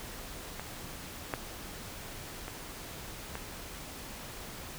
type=clicks; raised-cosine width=0.5 ms; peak=-23 / -16 / -24 / -22 dBFS; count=4; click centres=0.596 / 1.338 / 2.481 / 3.354 s; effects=pink hiss -44 dBFS RMS until 4.78 s